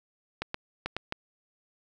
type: clicks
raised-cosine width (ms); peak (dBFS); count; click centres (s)
0.3; -15; 5; 0.42 / 0.544 / 0.86 / 0.966 / 1.124
effects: none